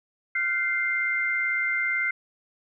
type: tone cluster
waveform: sine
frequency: 1407 / 1525 / 2093 Hz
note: F6 / G6 / C7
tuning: +12 / -48 / 0 cents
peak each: -32 / -31 / -24 dBFS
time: 0.35-2.11 s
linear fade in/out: 5 ms
effects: none